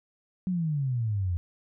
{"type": "exponential sweep", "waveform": "sine", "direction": "down", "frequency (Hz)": [189.7, 84.3], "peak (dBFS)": -25, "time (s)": [0.47, 1.37], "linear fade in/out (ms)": 0, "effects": []}